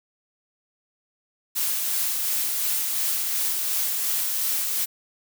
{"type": "noise with tremolo", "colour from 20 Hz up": "blue", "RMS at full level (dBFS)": -24, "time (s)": [1.55, 4.86], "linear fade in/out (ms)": 20, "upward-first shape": "sine", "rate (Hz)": 2.8, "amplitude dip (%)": 25, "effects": []}